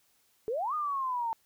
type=exponential two-way sweep; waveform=sine; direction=up then down; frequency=417.7 to 1244.5 to 894 Hz; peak=-29 dBFS; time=0.48-1.33 s; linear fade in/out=0 ms; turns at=0.74 s; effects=white hiss -69 dBFS RMS until 1.45 s